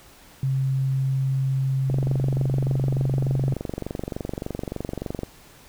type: tone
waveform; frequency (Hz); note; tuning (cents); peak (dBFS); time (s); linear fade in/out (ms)
sine; 133.8; C3; +39; -20; 0.43-3.54; 2
type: click train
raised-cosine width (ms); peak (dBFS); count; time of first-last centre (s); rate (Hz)
2; -15; 79; 1.9-5.233; 23.4
effects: pink hiss -50 dBFS RMS until 5.68 s